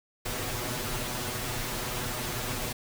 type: noise with comb filter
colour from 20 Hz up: pink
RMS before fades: -33 dBFS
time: 0.25-2.73 s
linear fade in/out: 10 ms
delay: 8.1 ms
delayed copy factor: +0.95
effects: none